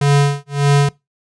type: tone with tremolo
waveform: square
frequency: 142.4 Hz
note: C#3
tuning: 47 cents sharp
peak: -9 dBFS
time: 0.01-0.89 s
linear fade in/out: 5 ms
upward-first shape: sine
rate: 1.7 Hz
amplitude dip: 100%
effects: noise-tail reverb RT60 0.2 s tail -22 dB re dry + resampled to 22050 Hz